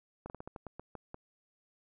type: slowing click train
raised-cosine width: 1 ms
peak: -29 dBFS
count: 10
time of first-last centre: 0.26-1.144 s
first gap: 39 ms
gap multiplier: 1.22
effects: none